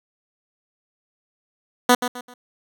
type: tone with echo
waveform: 10% pulse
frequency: 246.9 Hz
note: B3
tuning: in tune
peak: -3 dBFS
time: 1.89-1.95 s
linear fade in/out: 5 ms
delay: 130 ms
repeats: 3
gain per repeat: -10 dB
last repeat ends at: 2.34 s
effects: none